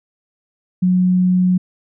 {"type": "tone", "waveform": "sine", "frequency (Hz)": 182.4, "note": "F#3", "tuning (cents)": -24, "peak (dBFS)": -11, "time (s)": [0.82, 1.58], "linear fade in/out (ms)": 10, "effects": []}